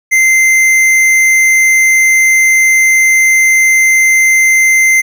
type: tone with tanh clipping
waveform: sine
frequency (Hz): 2079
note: C7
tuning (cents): -12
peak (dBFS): -7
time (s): 0.11-5.02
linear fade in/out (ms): 20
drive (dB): 14
effects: none